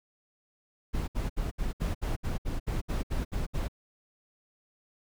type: noise bursts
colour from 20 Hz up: brown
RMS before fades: -30 dBFS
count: 13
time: 0.93-3.684 s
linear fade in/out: 20 ms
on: 150 ms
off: 67 ms
effects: none

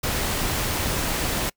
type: noise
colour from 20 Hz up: pink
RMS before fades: -25 dBFS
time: 0.03-1.5 s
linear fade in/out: 10 ms
effects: noise-tail reverb RT60 0.1 s tail -24 dB re dry

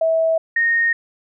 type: tone pair in turn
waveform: sine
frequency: 650 / 1852.3 Hz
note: E5 / A#6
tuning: -24 / -12 cents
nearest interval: octave + tritone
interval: 1812 cents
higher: second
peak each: -14 dBFS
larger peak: neither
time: 0.01-0.38 / 0.56-0.93 s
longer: neither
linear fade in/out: 5 ms
effects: none

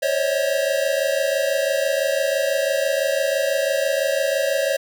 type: tone cluster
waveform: square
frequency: 536 / 562 / 639 Hz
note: C5 / C#5 / D#5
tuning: +42 / +24 / +46 cents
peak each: -24 / -23 / -25 dBFS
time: 0.02-4.77 s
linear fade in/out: 10 ms
effects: none

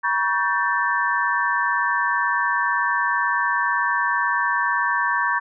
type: tone cluster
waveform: sine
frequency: 961 / 1121 / 1561 / 1770 Hz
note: B5 / C#6 / G6 / A6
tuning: -48 / +19 / -8 / +10 cents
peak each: -24 dBFS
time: 0.03-5.4 s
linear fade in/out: 20 ms
effects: none

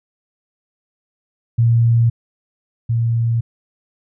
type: tone pair in turn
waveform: sine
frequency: 116.54 / 115.98 Hz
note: A#2 / A#2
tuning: 0 / -8 cents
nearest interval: unison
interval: 8 cents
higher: first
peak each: -10 / -14 dBFS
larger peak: first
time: 1.58-2.1 / 2.89-3.41 s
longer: neither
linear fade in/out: 10 ms
effects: none

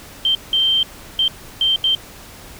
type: tone bursts at uneven times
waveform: sine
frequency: 3136 Hz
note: G7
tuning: in tune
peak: -13 dBFS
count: 5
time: 0.25-0.35 / 0.53-0.83 / 1.19-1.28 / 1.61-1.76 / 1.84-1.95 s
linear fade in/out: 2 ms
effects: pink hiss -39 dBFS RMS until 2.59 s

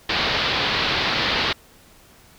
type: low-pass noise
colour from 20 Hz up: white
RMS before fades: -22 dBFS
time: 0.09-1.53 s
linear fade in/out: 5 ms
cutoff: 4500 Hz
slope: 48 dB/octave
effects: pink hiss -51 dBFS RMS until 2.38 s

